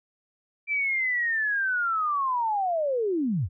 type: linear sweep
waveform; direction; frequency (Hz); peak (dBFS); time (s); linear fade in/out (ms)
sine; down; 2349 to 69.3; -23; 0.67-3.49; 50
effects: none